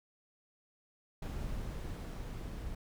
brown noise with level ramp, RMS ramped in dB -39 to -42 dBFS, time 1.22-2.75 s, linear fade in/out 5 ms, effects none

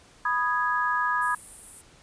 sine chord, G# minor, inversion first, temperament equal with one note detuned, 987.8 / 1240.2 / 1661.2 Hz, B5 / D#6 / G#6, 0 / -6 / 0 cents, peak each -27 dBFS, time 0.25-1.35 s, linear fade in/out 5 ms
pink high-pass noise, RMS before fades -40 dBFS, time 1.21-1.82 s, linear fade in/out 20 ms, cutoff 9000 Hz, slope 48 dB/octave
effects pink hiss -55 dBFS RMS until 2.02 s + resampled to 22050 Hz

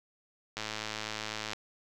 click train, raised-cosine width 0.2 ms, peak -18 dBFS, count 105, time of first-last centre 0.57-1.533 s, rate 108 Hz, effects none

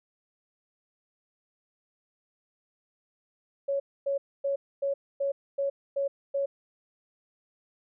sine tone bursts, 556 Hz, C#5, 5 cents sharp, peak -25 dBFS, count 8, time 3.68-6.46 s, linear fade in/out 10 ms, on 120 ms, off 260 ms, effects none

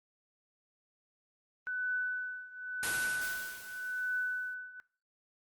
sine tone with tremolo, 1497 Hz, F#6, 20 cents sharp, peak -29 dBFS, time 1.67-4.8 s, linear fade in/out 0 ms, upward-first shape triangle, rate 0.9 Hz, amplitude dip 90%
white noise with exponential decay, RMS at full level -32 dBFS, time 2.83-4.54 s, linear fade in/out 0 ms, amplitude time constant 370 ms
effects noise-tail reverb RT60 0.4 s tail -21 dB re dry + Opus 32 kbps

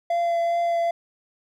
triangle tone with vibrato, 683 Hz, F5, 39 cents flat, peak -18 dBFS, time 0.1-0.91 s, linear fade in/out 5 ms, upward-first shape triangle, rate 2.5 Hz, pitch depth 14 cents each way, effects none

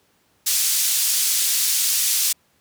pink band-pass noise, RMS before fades -20 dBFS, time 0.46-2.33 s, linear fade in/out 10 ms, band 5300 to 16000 Hz, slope 12 dB/octave, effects pink hiss -62 dBFS RMS until 2.6 s + high-pass 100 Hz 12 dB/octave

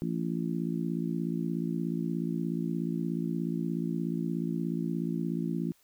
harmonic tone, 56.8 Hz, A#1, 44 cents flat, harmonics 3 / 4 / 5 / 6, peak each -32 / -34 / -36 / -38 dBFS, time 0.02-5.72 s, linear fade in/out 0 ms, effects white hiss -66 dBFS RMS until 5.83 s

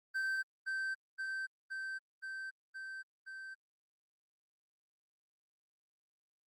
triangle tone with echo, 1554 Hz, G6, 16 cents flat, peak -31 dBFS, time 0.14-0.43 s, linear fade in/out 20 ms, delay 520 ms, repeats 6, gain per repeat -2 dB, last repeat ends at 3.55 s, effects Opus 32 kbps

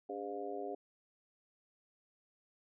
harmonic tone with a mistuned harmonic, 101.2 Hz, G#2, 44 cents flat, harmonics 3 / 4 / 5 / 6 / 7, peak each -47 / -42 / -47 / -48 / -45 dBFS, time 0.09-0.75 s, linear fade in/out 5 ms, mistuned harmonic 3, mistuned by -96 cents, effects none

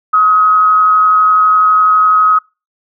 sine tone with amplitude modulation, 1268 Hz, D#6, 32 cents sharp, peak -4 dBFS, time 0.13-2.39 s, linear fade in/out 10 ms, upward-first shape sine, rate 176 Hz, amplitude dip 35%, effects noise-tail reverb RT60 0.3 s tail -26 dB re dry

